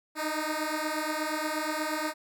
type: beating tone pair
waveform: 10% pulse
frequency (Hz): 304.7 / 313.1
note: D#4 / D#4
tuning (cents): -36 / +11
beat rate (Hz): 8.4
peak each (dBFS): -24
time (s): 0.15-2.14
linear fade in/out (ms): 50
effects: none